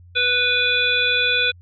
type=harmonic tone; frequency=493.9 Hz; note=B4; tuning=in tune; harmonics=1 / 3 / 5 / 7 / 8; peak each=-28 / -22 / -20 / -21 / -28 dBFS; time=0.15-1.52 s; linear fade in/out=20 ms; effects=added 88 Hz sine -43 dBFS peak until 1.61 s